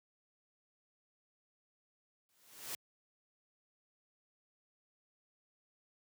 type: noise with exponential growth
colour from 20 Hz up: white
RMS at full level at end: -39 dBFS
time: 2.29-2.75 s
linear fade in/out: 1 ms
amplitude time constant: 100 ms
effects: high-pass 80 Hz 12 dB/octave